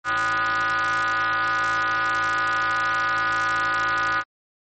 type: ring-modulated tone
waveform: square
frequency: 114.8 Hz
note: A#2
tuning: 26 cents flat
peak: -18 dBFS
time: 0.04-4.24 s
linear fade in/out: 50 ms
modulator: 1350 Hz
effects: MP3 32 kbps